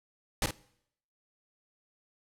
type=noise with echo; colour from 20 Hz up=pink; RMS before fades=-28 dBFS; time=0.42-0.46 s; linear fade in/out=2 ms; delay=49 ms; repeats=1; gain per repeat=-8 dB; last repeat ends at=0.509 s; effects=noise-tail reverb RT60 0.7 s tail -21 dB re dry + low-pass 12000 Hz 12 dB/octave